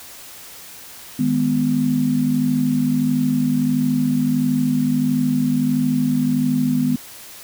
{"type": "chord", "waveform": "sine", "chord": "G# minor", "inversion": "second", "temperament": "just", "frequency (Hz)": [155.74, 207.7, 249.2], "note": ["D#3", "G#3", "B3"], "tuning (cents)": [2, 0, 16], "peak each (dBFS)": [-23, -23, -17], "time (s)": [1.19, 6.96], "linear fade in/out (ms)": 5, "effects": ["white hiss -39 dBFS RMS until 7.43 s"]}